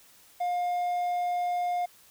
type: tone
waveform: triangle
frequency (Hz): 710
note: F5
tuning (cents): +28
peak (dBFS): -24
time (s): 0.4-1.86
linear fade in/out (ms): 10
effects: white hiss -57 dBFS RMS until 2.1 s